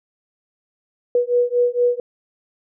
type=beating tone pair; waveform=sine; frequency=484.7 / 489 Hz; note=B4 / B4; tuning=-32 / -17 cents; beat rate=4.3 Hz; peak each=-18 dBFS; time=1.15-2 s; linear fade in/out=2 ms; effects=none